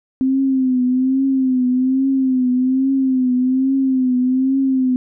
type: tone with vibrato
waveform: sine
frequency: 259.9 Hz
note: C4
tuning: 11 cents flat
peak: -13 dBFS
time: 0.21-4.96 s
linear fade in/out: 0 ms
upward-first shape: triangle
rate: 1.2 Hz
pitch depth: 75 cents each way
effects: none